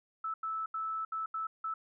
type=tone bursts at uneven times; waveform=sine; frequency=1311 Hz; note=E6; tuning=10 cents flat; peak=-33 dBFS; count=6; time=0.24-0.34 / 0.43-0.66 / 0.74-1.05 / 1.12-1.26 / 1.34-1.47 / 1.64-1.74 s; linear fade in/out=5 ms; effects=none